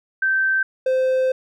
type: tone pair in turn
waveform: sine / triangle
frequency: 1554 / 518.6 Hz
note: G6 / C5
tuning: -16 / -15 cents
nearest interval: octave + perfect fifth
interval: 1899 cents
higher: first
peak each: -16 / -14 dBFS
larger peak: second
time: 0.22-0.63 / 0.86-1.32 s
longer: second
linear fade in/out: 5 ms
effects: none